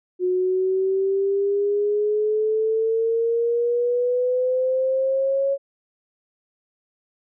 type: exponential sweep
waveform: sine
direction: up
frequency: 362 to 554.4 Hz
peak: -18 dBFS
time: 0.19-5.58 s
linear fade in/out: 50 ms
effects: none